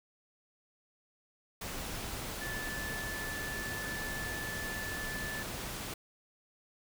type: tone in noise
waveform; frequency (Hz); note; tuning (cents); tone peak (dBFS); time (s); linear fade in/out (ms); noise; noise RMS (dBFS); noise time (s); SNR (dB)
sine; 1745; A6; -15; -39; 2.41-5.43; 5; pink; -40; 1.61-5.94; -2
effects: none